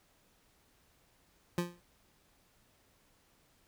25% pulse tone with exponential decay, 174.61 Hz, F3, in tune, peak -24 dBFS, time 1.58-1.8 s, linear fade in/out 2 ms, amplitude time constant 47 ms, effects pink hiss -69 dBFS RMS until 3.67 s

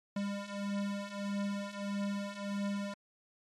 square beating tone pair, 200 / 201.6 Hz, G3 / G3, +35 / +49 cents, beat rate 1.6 Hz, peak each -40 / -37 dBFS, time 0.16-2.94 s, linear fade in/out 5 ms, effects low-pass 7000 Hz 12 dB/octave + MP3 64 kbps

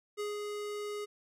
square tone with ADSR envelope, 415.3 Hz, G#4, in tune, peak -34 dBFS, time 0.17-1.06 s, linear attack 30 ms, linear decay 170 ms, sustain -3 dB, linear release 21 ms, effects low-pass 12000 Hz 12 dB/octave

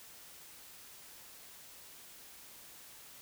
silence, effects white hiss -54 dBFS RMS until 3.21 s

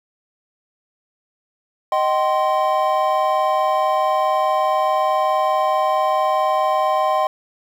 triangle chord, C minor, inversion first, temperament equal with one note detuned, 622.3 / 767 / 1046.5 Hz, Eb5 / G5 / C6, 0 / -38 / 0 cents, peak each -18 dBFS, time 1.92-7.27 s, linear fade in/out 2 ms, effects 8-bit

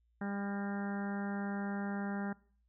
harmonic tone with a mistuned harmonic, 200.2 Hz, G3, 37 cents sharp, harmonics 1 / 2 / 3 / 4 / 5 / 6 / 7 / 8 / 9, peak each -36 / -47 / -49 / -46 / -54 / -55 / -50 / -49 / -52 dBFS, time 0.21-2.33 s, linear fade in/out 5 ms, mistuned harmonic 9, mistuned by +36 cents, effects noise-tail reverb RT60 0.5 s tail -22 dB re dry + added 58 Hz sine -70 dBFS peak until 2.68 s

